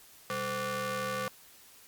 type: ring-modulated tone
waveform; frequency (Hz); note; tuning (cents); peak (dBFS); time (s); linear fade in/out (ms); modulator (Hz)
sawtooth; 319.9; D#4; +48; -25; 0.3-1.28; 0; 836
effects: white hiss -56 dBFS RMS until 1.87 s + Opus 48 kbps